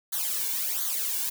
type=noise with flanger; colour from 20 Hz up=blue; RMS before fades=-29 dBFS; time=0.12-1.3 s; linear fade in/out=10 ms; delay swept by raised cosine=0.38 to 1.58 ms; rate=1.4 Hz; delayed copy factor=-1; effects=none